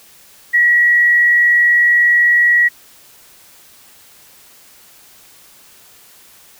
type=tone with frequency modulation; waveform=sine; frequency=1920 Hz; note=B6; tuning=49 cents flat; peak=-8 dBFS; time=0.53-2.69 s; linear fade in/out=20 ms; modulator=81.9 Hz; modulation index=0.29; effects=white hiss -45 dBFS RMS until 6.59 s